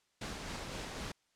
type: noise with tremolo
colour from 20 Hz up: pink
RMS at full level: -41 dBFS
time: 0.21-1.12 s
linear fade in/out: 5 ms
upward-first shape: sine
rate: 3.9 Hz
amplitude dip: 25%
effects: white hiss -75 dBFS RMS until 1.35 s + low-pass 7000 Hz 12 dB/octave